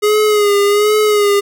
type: tone with vibrato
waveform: square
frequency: 415.3 Hz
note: G#4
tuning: in tune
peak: -10 dBFS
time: 0.02-1.41 s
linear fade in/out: 20 ms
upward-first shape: sine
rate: 1.3 Hz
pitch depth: 48 cents each way
effects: none